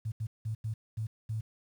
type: tone bursts at uneven times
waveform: sine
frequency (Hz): 110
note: A2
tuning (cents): 0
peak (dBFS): -31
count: 6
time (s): 0.05-0.12 / 0.2-0.27 / 0.45-0.55 / 0.64-0.74 / 0.97-1.07 / 1.29-1.41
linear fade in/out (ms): 10
effects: 10-bit